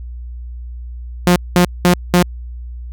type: tone bursts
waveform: sawtooth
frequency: 177.5 Hz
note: F3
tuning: 28 cents sharp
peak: -4 dBFS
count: 4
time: 1.27-2.226 s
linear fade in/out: 2 ms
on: 89 ms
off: 200 ms
effects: added 60 Hz sine -26 dBFS peak until 2.92 s